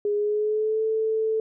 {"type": "tone with pitch glide", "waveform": "sine", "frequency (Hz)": [413.2, 440.3], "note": ["G#4", "A4"], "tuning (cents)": [-9, 1], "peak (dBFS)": -21, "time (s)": [0.05, 1.4], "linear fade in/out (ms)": 2, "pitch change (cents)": 110, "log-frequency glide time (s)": [0.15, 0.83], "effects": []}